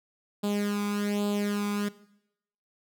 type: tone with flanger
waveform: sawtooth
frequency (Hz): 205.1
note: G#3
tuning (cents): -21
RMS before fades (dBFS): -29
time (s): 0.43-1.89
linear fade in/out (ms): 10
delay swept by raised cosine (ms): 0.25 to 0.85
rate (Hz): 1.2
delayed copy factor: +0.75
effects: noise-tail reverb RT60 0.8 s tail -18 dB re dry